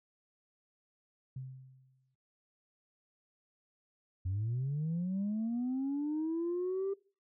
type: tone with exponential decay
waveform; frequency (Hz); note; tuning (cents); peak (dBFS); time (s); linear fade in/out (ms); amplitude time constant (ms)
sine; 130.81; C3; 0; -37; 1.36-2.15; 5; 170
type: linear sweep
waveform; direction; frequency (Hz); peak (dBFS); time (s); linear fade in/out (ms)
sine; up; 88.3 to 397.2; -30; 4.25-6.94; 10
effects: noise-tail reverb RT60 0.4 s tail -23 dB re dry + tanh soft clip ceiling -29 dBFS